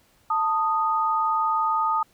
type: tone pair together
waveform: sine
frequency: 887 / 1241 Hz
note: A5 / D#6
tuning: +14 / -5 cents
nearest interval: tritone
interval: 581 cents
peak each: -24 / -22 dBFS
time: 0.3-2.03 s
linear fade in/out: 5 ms
effects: pink hiss -61 dBFS RMS until 2.13 s